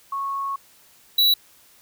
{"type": "tone pair in turn", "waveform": ["sine", "square"], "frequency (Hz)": [1102, 3927], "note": ["C#6", "B7"], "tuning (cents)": [-11, -11], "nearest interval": "octave + minor seventh", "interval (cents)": 2200, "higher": "second", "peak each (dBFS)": [-24, -15], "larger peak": "second", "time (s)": [[0.12, 0.56], [1.18, 1.34]], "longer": "first", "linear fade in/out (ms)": 5, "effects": ["white hiss -54 dBFS RMS until 1.81 s"]}